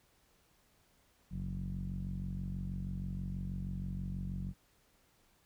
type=tone with low-pass filter; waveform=sawtooth; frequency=46.25 Hz; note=F#1; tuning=in tune; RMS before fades=-39 dBFS; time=1.3-4.54 s; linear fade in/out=50 ms; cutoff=170 Hz; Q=7.2; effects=pink hiss -70 dBFS RMS until 5.45 s